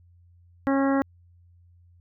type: harmonic tone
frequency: 273.4 Hz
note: C#4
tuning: 24 cents flat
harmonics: 1 / 2 / 3 / 4 / 5 / 6 / 7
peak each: -21 / -27 / -31 / -33 / -35 / -37 / -38 dBFS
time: 0.67-1.02 s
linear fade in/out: 0 ms
effects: added 87 Hz sine -53 dBFS peak until 2 s